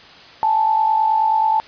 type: tone pair together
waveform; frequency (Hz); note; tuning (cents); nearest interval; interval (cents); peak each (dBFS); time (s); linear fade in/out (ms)
sine; 830.6 / 880; G#5 / A5; 0 / 0; minor second; 100; -22 / -14; 0.43-1.6; 0
effects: white hiss -42 dBFS RMS until 1.67 s + resampled to 11025 Hz